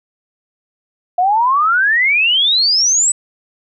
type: exponential sweep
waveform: sine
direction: up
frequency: 698.5 to 8080 Hz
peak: -10 dBFS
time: 1.18-3.12 s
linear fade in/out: 5 ms
effects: none